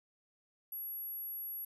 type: tone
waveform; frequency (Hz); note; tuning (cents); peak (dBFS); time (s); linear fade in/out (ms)
sine; 11460; F9; +44; -39; 0.72-1.65; 5
effects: none